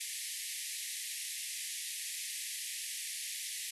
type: band-pass noise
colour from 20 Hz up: white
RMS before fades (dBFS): -41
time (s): 0-3.71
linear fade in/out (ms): 10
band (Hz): 1800 to 12000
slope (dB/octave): 96
effects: none